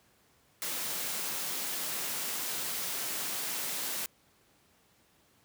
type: high-pass noise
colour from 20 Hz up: white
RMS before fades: -35 dBFS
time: 0.62-4.06 s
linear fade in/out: 0 ms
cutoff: 130 Hz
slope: 24 dB/octave
effects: pink hiss -66 dBFS RMS until 5.44 s + high-pass 80 Hz 12 dB/octave